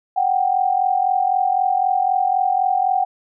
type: tone pair together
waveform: sine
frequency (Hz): 738.1 / 782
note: F#5 / G5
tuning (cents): -4 / -4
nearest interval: minor second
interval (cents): 100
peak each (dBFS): -18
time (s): 0.16-3.05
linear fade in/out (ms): 10
effects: none